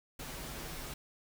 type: noise with comb filter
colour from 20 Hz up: pink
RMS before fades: -43 dBFS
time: 0.19-0.94 s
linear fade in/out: 5 ms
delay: 10 ms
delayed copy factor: -0.6
effects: none